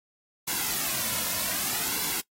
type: noise with flanger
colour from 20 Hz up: white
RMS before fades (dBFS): -29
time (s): 0.47-2.21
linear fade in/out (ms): 10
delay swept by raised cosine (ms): 1.6 to 2.58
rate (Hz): 0.64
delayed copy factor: -0.6
effects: noise-tail reverb RT60 0.1 s tail -21 dB re dry + AAC 48 kbps